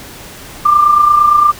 sine tone with amplitude modulation, 1190 Hz, D6, 22 cents sharp, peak -3 dBFS, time 0.65-1.52 s, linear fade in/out 10 ms, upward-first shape sine, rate 28.7 Hz, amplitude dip 55%, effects pink hiss -32 dBFS RMS until 1.59 s

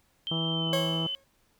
sine tone with pitch glide, 3136 to 3036 Hz, G7 to F#7, 0 to +44 cents, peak -30 dBFS, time 0.27-1.15 s, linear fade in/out 0 ms, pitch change -56 cents, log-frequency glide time 0.51-0.7 s
harmonic tone, 163.4 Hz, E3, 15 cents flat, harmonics 1 / 2 / 3 / 4 / 5 / 6 / 7 / 8, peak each -30 / -36 / -40 / -42 / -44 / -46 / -47 / -48 dBFS, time 0.31-1.07 s, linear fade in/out 5 ms
40% pulse tone with exponential decay, 545 Hz, C#5, 29 cents flat, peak -23 dBFS, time 0.73-1.24 s, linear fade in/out 1 ms, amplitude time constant 110 ms
effects pink hiss -68 dBFS RMS until 1.59 s

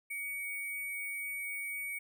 sine tone with sample-and-hold, 2248 Hz, C#7, 24 cents sharp, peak -36 dBFS, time 0.1-1.99 s, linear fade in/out 10 ms, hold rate 11025 Hz, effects none

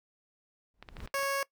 brown noise with exponential growth, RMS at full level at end -36 dBFS, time 0.74-1.06 s, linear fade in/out 0 ms, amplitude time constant 69 ms
clicks, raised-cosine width 0.3 ms, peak -29 dBFS, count 8, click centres 0.826 / 0.888 / 0.968 / 1.004 / 1.075 / 1.147 / 1.192 / 1.231 s
15% pulse tone, 552 Hz, C#5, 7 cents flat, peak -23 dBFS, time 1.14-1.43 s, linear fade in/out 2 ms
effects noise-tail reverb RT60 0.1 s tail -21 dB re dry

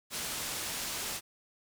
white low-pass noise, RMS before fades -37 dBFS, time 0.1-1.21 s, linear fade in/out 50 ms, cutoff 10000 Hz, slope 12 dB/octave, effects none

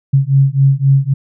sine beating tone pair, 135 / 138.8 Hz, C#3 / C#3, -45 / +3 cents, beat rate 3.8 Hz, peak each -11 dBFS, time 0.13-1.14 s, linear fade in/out 10 ms, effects none

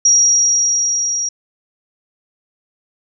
sine tone with level ramp, 5690 Hz, F8, 31 cents sharp, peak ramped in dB -7 to -17 dBFS, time 0.05-1.29 s, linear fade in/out 5 ms, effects none

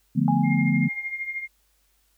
sine chord, B half-diminished seventh, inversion first, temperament equal, 146.83 / 174.61 / 220 / 246.9 Hz, D3 / F3 / A3 / B3, 0 / 0 / 0 / 0 cents, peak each -24 dBFS, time 0.15-0.89 s, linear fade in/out 20 ms
sine tone with exponential decay, 826 Hz, G#5, 10 cents flat, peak -22 dBFS, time 0.28-1.11 s, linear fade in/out 1 ms, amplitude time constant 180 ms
sine tone with tremolo, 2124 Hz, C7, 25 cents sharp, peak -25 dBFS, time 0.43-1.48 s, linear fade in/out 50 ms, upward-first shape triangle, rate 13 Hz, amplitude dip 75%
effects added 50 Hz sine -67 dBFS peak until 2.17 s + white hiss -67 dBFS RMS until 2.17 s

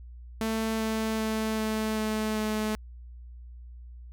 sawtooth tone with pitch steps, 222.1 / 220.7 / 219.3 / 217.9 / 216.5 / 215.2 Hz, A3 / A3 / A3 / A3 / A3 / A3, +16 / +5 / -6 / -17 / -28 / -38 cents, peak -23 dBFS, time 0.41-2.75 s, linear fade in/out 0 ms, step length 390 ms, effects added 60 Hz sine -42 dBFS peak until 4.12 s

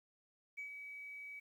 sine tone with ADSR envelope, 2278 Hz, C#7, 47 cents sharp, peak -40 dBFS, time 0.57-1.4 s, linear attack 18 ms, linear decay 100 ms, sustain -6 dB, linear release 11 ms, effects tanh soft clip ceiling -38 dBFS + 12-bit

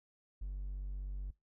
triangle tone, 48 Hz, G1, 36 cents flat, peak -35 dBFS, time 0.41-1.31 s, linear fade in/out 10 ms, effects noise-tail reverb RT60 0.2 s tail -24 dB re dry + tanh soft clip ceiling -32 dBFS

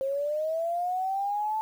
sine linear sweep, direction up, 531 to 880 Hz, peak -26 dBFS, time 0.01-1.61 s, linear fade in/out 0 ms, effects 9-bit

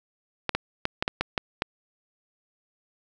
clicks, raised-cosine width 0.3 ms, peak -8 dBFS, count 8, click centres 0.493 / 0.55 / 0.854 / 1.025 / 1.079 / 1.21 / 1.378 / 1.621 s, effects none

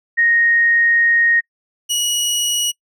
sine / 20% pulse tone pair in turn, 1864.7 / 2913 Hz, A#6 / F#7, 0 / -28 cents, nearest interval minor sixth, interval 772 cents, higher second, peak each -11 dBFS, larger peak neither, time 0.17-1.41 / 1.89-2.72 s, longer first, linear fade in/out 20 ms, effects noise-tail reverb RT60 0.1 s tail -26 dB re dry

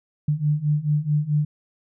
sine beating tone pair, 146.83 / 151.43 Hz, D3 / D#3, 0 / -47 cents, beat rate 4.6 Hz, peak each -23 / -21 dBFS, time 0.28-1.45 s, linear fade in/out 5 ms, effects none

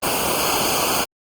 pink noise with comb filter, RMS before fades -20 dBFS, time 0.02-1.05 s, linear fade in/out 20 ms, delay 0.53 ms, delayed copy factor -1, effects Opus 24 kbps

